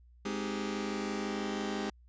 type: chord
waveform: sawtooth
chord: Ab major seventh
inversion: none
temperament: just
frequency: 207.7 / 259.6 / 311.5 / 389.3 Hz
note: Ab3 / C4 / Eb4 / G4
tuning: 0 / -13 / +2 / -12 cents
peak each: -32 / -37 / -37 / -35 dBFS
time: 0.25-1.9 s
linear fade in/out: 5 ms
effects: added 60 Hz sine -56 dBFS peak until 2.08 s + resampled to 16000 Hz